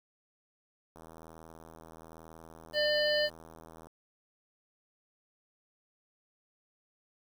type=click train; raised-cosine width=1 ms; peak=-37 dBFS; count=237; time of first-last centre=0.96-3.87 s; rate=81.1 Hz
type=harmonic tone; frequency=599 Hz; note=D5; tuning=34 cents sharp; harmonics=1 / 3 / 5 / 7 / 8; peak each=-28 / -33 / -35 / -36 / -37 dBFS; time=2.73-3.3 s; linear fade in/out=50 ms
effects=9-bit